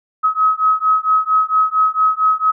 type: beating tone pair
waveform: sine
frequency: 1274 / 1278.4 Hz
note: D#6 / D#6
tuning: +41 / +47 cents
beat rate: 4.4 Hz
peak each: -15 dBFS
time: 0.23-2.52 s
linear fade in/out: 20 ms
effects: none